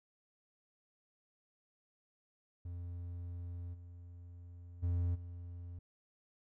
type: tone with level steps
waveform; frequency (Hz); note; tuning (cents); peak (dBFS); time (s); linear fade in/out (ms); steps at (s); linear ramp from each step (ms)
triangle; 87.31; F2; 0; -39 / -47 / -29 / -42; 2.65-5.79; 5; 3.73 / 4.82 / 5.14; 20
effects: none